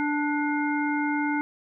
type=harmonic tone with a mistuned harmonic; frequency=293.7 Hz; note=D4; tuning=in tune; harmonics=1 / 3 / 5 / 7; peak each=-25 / -30 / -32 / -33 dBFS; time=0-1.41 s; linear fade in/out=0 ms; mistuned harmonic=7; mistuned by=+54 cents; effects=none